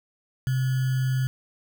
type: tone with sample-and-hold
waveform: sine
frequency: 130 Hz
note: C3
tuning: 11 cents flat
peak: -21 dBFS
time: 0.47-1.27 s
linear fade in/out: 0 ms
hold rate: 1575 Hz
effects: none